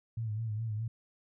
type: tone with vibrato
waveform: sine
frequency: 110 Hz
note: A2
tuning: in tune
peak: -32 dBFS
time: 0.17-0.88 s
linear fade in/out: 5 ms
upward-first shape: sine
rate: 4.8 Hz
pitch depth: 74 cents each way
effects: none